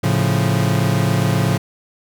40% pulse chord, A augmented, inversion none, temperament equal with one note detuned, 110 / 137.71 / 174.61 Hz, A2 / C#3 / E#3, 0 / -11 / 0 cents, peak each -18 / -18 / -19 dBFS, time 0.03-1.58 s, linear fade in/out 10 ms, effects none

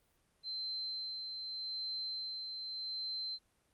sine tone with tremolo, 4100 Hz, C8, 36 cents flat, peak -37 dBFS, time 0.43-3.39 s, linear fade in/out 50 ms, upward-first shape sine, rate 0.83 Hz, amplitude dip 35%, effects pink hiss -74 dBFS RMS until 3.73 s + Opus 32 kbps

